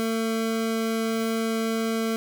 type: tone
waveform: 25% pulse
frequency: 224.8 Hz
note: A3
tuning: 37 cents sharp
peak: -20 dBFS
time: 0-2.16 s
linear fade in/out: 0 ms
effects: none